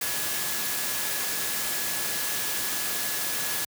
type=tone in noise; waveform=sine; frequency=1692 Hz; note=G#6; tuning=32 cents sharp; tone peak=-39 dBFS; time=0.01-3.65 s; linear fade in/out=5 ms; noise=white; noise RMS=-29 dBFS; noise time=0.01-3.65 s; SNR=-13 dB; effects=high-pass 100 Hz 12 dB/octave